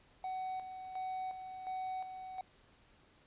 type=tone with tremolo; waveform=triangle; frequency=750 Hz; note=F#5; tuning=23 cents sharp; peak=-35 dBFS; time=0.24-2.41 s; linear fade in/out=2 ms; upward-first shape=square; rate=1.4 Hz; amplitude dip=55%; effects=pink hiss -66 dBFS RMS until 3.26 s + resampled to 8000 Hz